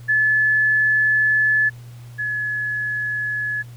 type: tone pair in turn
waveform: sine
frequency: 1726 / 1701.3 Hz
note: A6 / G#6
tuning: -34 / +41 cents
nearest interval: unison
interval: 25 cents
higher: first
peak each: -14 / -21 dBFS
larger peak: first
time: 0.08-1.7 / 2.18-3.63 s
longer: first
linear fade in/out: 20 ms
effects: added 120 Hz sine -36 dBFS peak until 3.76 s + pink hiss -51 dBFS RMS until 3.76 s

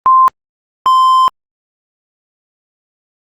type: tone pair in turn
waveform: sine / triangle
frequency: 1044 / 1038.3 Hz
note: C6 / C6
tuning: -4 / -14 cents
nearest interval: unison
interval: 10 cents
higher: first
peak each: -4 dBFS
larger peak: neither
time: 0.06-0.28 / 0.86-1.28 s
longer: second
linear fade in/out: 0 ms
effects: Opus 24 kbps

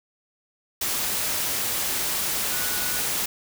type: tone in noise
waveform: sine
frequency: 1469 Hz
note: F#6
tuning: 13 cents flat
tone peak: -35 dBFS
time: 2.51-3 s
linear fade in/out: 5 ms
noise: white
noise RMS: -26 dBFS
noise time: 0.81-3.26 s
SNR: -12 dB
effects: none

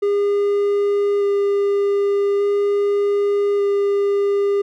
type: tone with vibrato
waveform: triangle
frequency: 404.1 Hz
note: G#4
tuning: 47 cents flat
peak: -13 dBFS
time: 0.02-4.62 s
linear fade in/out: 10 ms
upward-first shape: square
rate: 0.42 Hz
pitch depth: 8 cents each way
effects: none

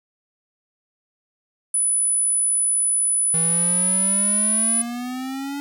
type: tone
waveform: sine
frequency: 9956 Hz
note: D#9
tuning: in tune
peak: -17 dBFS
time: 1.74-4.82 s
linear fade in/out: 5 ms
type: exponential sweep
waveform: square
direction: up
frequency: 160 to 285.5 Hz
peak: -27 dBFS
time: 3.34-5.6 s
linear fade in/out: 0 ms
effects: none

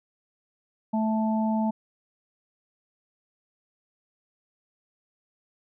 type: harmonic tone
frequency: 219.3 Hz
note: A3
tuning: 6 cents flat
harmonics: 1 / 3 / 4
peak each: -23 / -33 / -31 dBFS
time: 0.93-1.71 s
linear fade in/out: 10 ms
effects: none

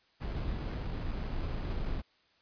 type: noise with sample-and-hold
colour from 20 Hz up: brown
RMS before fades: -35 dBFS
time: 0.2-2.02 s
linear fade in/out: 20 ms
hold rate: 3675 Hz
effects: white hiss -68 dBFS RMS until 2.41 s + resampled to 11025 Hz

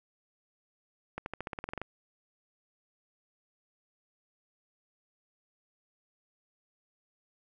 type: accelerating click train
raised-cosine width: 0.5 ms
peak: -21 dBFS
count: 12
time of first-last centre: 1.18-1.816 s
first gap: 81 ms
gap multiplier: 0.93
effects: none

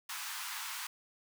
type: high-pass noise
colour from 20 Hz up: pink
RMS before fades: -41 dBFS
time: 0.09-0.87 s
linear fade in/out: 5 ms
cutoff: 910 Hz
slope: 48 dB/octave
effects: none

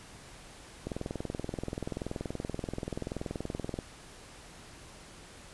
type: click train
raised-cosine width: 2 ms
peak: -21 dBFS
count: 62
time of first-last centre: 0.87-3.789 s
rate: 20.9 Hz
effects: pink hiss -51 dBFS RMS until 5.53 s + resampled to 24000 Hz

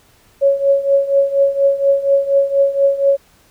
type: tone with tremolo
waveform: sine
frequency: 554.4 Hz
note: C#5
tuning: in tune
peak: -7 dBFS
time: 0.41-3.17 s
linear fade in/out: 20 ms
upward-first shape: triangle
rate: 4.2 Hz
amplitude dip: 85%
effects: pink hiss -52 dBFS RMS until 3.5 s

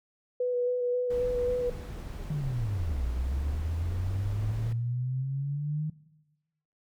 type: tone with vibrato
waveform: sine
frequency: 492.9 Hz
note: B4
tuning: 3 cents flat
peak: -25 dBFS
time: 0.4-1.7 s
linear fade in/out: 5 ms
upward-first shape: square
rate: 3.7 Hz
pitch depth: 11 cents each way
type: noise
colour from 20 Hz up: brown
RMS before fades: -38 dBFS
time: 1.1-4.73 s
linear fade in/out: 5 ms
type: linear two-way sweep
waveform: sine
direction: down then up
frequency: 155.56 to 58.1 to 155.56 Hz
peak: -28 dBFS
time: 2.3-5.9 s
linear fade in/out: 5 ms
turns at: 3.05 s
effects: noise-tail reverb RT60 1.0 s tail -18 dB re dry

